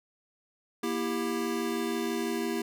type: chord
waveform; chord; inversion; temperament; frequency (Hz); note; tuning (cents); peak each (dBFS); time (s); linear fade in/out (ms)
square; E diminished; second; just; 237.3 / 329.6 / 395.6; Bb3 / E4 / G4; +31 / 0 / +16; -34; 0.83-2.62; 5
effects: none